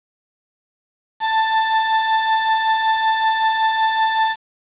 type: beating tone pair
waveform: 35% pulse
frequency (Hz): 880 / 885.3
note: A5 / A5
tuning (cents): 0 / +10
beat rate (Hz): 5.3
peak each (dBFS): -22 / -14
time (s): 1.2-4.36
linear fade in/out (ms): 50
effects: resampled to 8000 Hz + 7-bit